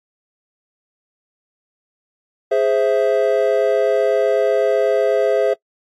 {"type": "chord", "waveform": "triangle", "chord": "Ab augmented", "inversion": "none", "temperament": "equal", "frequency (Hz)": [415.3, 523.3, 659.3], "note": ["Ab4", "C5", "E5"], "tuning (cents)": [0, 0, 0], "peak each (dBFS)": -16, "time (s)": [2.51, 5.54], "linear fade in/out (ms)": 10, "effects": ["noise-tail reverb RT60 0.1 s tail -23 dB re dry", "AAC 64 kbps"]}